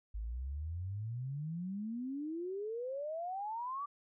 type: exponential sweep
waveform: sine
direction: up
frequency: 51 to 1174.7 Hz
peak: -37 dBFS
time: 0.14-3.86 s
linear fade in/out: 10 ms
effects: none